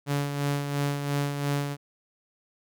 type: tone with tremolo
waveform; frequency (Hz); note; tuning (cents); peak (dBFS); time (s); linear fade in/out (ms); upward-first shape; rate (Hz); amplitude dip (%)
sawtooth; 142.8; D3; -48; -20; 0.06-1.77; 50; sine; 2.9; 50
effects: none